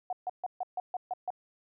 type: tone bursts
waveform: sine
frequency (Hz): 732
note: F#5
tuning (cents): -19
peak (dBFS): -30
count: 8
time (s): 0.1-1.304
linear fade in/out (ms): 2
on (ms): 28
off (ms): 140
effects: none